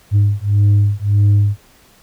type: beating tone pair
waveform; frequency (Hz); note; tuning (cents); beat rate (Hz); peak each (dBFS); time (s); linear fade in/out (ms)
sine; 101.4 / 103.1; G#2 / G#2; -41 / -12; 1.7; -11; 0.11-1.57; 50
effects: tanh soft clip ceiling -7 dBFS + pink hiss -49 dBFS RMS until 2.02 s